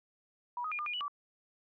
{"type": "tone with pitch steps", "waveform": "sine", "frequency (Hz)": [970, 1254, 2422, 1204, 2434, 2950, 1155], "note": ["B5", "D#6", "D#7", "D6", "D#7", "F#7", "D6"], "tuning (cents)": [-31, 13, -47, 43, -39, -6, -29], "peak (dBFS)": -34, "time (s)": [0.57, 1.081], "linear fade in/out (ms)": 2, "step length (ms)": 73, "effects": []}